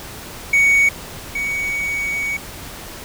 triangle tone pair in turn, 2236 / 2244 Hz, C#7 / C#7, +14 / +21 cents, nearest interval unison, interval 7 cents, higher second, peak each -9 / -18 dBFS, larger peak first, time 0.53-0.89 / 1.35-2.37 s, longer second, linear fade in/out 5 ms, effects pink hiss -34 dBFS RMS until 3.04 s

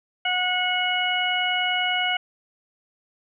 harmonic tone, 730 Hz, F#5, 24 cents flat, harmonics 1 / 2 / 3 / 4, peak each -27 / -28 / -26 / -25 dBFS, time 0.25-2.17 s, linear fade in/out 5 ms, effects none

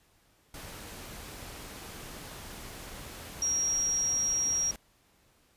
sine tone in noise, 5650 Hz, F8, 19 cents sharp, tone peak -26 dBFS, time 3.42-4.71 s, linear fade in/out 2 ms, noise pink, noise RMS -44 dBFS, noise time 0.54-4.76 s, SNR +15 dB, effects pink hiss -66 dBFS RMS until 5.56 s + resampled to 32000 Hz

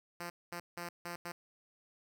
5% pulse tone bursts at uneven times, 173.2 Hz, F3, 14 cents flat, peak -29 dBFS, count 5, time 0.2-0.3 / 0.52-0.6 / 0.77-0.89 / 1.05-1.16 / 1.25-1.32 s, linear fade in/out 5 ms, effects none

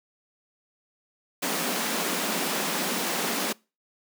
pink high-pass noise, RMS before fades -28 dBFS, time 1.42-3.53 s, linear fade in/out 10 ms, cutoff 170 Hz, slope 96 dB/octave, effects noise-tail reverb RT60 0.3 s tail -25 dB re dry

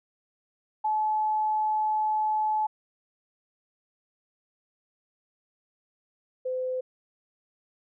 sine tone pair in turn, 860 / 511.4 Hz, A5 / C5, -40 / -40 cents, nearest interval major sixth, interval 900 cents, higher first, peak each -23 / -27 dBFS, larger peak first, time 0.84-2.67 / 6.45-6.81 s, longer first, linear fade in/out 10 ms, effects none

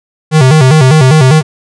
square tone with vibrato, 142.5 Hz, C#3, 48 cents sharp, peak -3 dBFS, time 0.31-1.43 s, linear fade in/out 50 ms, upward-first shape square, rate 5 Hz, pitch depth 160 cents each way, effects resampled to 22050 Hz

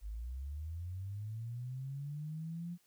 sine linear sweep, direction up, 49 to 176.5 Hz, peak -39 dBFS, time 0.01-2.78 s, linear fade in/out 50 ms, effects white hiss -72 dBFS RMS until 2.86 s

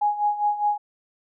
sine tone with tremolo, 830.6 Hz, G#5, in tune, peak -17 dBFS, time 0.01-0.78 s, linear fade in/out 10 ms, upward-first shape sine, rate 4.9 Hz, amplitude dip 75%, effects none

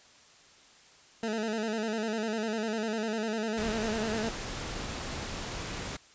20% pulse tone with vibrato, 220 Hz, A3, in tune, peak -25 dBFS, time 1.23-4.29 s, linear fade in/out 2 ms, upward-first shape square, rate 10 Hz, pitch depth 58 cents each way
pink noise, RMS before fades -37 dBFS, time 3.57-5.97 s, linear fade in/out 10 ms
effects white hiss -57 dBFS RMS until 6.14 s + resampled to 16000 Hz

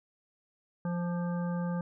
harmonic tone with a mistuned harmonic, 174.61 Hz, F3, in tune, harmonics 1 / 3 / 5 / 7 / 9, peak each -30 / -40 / -44 / -47 / -49 dBFS, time 0.85-1.81 s, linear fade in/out 2 ms, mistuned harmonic 7, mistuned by -33 cents, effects none

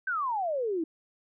sine exponential sweep, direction down, 1578 to 309.8 Hz, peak -27 dBFS, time 0.07-0.84 s, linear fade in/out 5 ms, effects none

